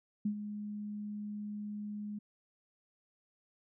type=tone with ADSR envelope; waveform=sine; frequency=208.3 Hz; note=G#3; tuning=5 cents sharp; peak=-28 dBFS; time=0.25-2.19 s; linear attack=7 ms; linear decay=85 ms; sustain=-10 dB; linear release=9 ms; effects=none